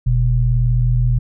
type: tone pair together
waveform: sine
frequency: 43.06 / 121.8 Hz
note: F1 / B2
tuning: -24 / -24 cents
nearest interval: octave + tritone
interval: 1800 cents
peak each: -16 / -14 dBFS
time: 0.06-1.19 s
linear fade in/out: 10 ms
effects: none